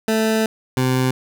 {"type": "tone pair in turn", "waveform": "20% pulse", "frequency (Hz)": [220.3, 128.85], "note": ["A3", "C3"], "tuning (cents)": [2, -26], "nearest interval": "major sixth", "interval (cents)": 928, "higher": "first", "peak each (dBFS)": -11, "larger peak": "neither", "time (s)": [[0.08, 0.46], [0.77, 1.11]], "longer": "first", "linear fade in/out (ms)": 2, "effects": []}